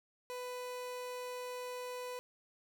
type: tone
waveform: 30% pulse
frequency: 497.5 Hz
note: B4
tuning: 13 cents sharp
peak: -38 dBFS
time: 0.3-2.19 s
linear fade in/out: 0 ms
effects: none